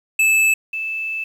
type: tone pair in turn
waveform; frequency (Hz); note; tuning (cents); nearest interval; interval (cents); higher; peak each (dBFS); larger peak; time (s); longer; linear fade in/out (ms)
square / sine; 2620 / 2632; E7 / E7; -11 / -3; unison; 8; second; -13 / -22; first; 0.19-0.54 / 0.73-1.24; second; 5
effects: low-pass 12000 Hz 12 dB/octave + 8-bit